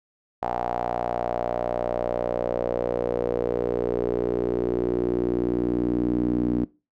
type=tone with band-pass filter sweep; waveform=sawtooth; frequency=60.1 Hz; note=B1; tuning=46 cents flat; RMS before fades=-25 dBFS; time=0.42-6.65 s; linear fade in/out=5 ms; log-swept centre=770 to 280 Hz; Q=4.7; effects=noise-tail reverb RT60 0.3 s tail -23 dB re dry